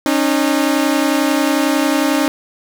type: tone pair together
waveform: sawtooth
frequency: 273.9 / 305 Hz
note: C#4 / D#4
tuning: -21 / -34 cents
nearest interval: major second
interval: 187 cents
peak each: -12 dBFS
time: 0.06-2.28 s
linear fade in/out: 0 ms
effects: none